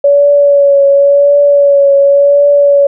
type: tone with vibrato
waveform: sine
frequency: 566 Hz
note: C#5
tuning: 36 cents sharp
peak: -3 dBFS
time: 0.04-2.87 s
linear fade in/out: 5 ms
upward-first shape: triangle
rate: 0.92 Hz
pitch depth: 29 cents each way
effects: none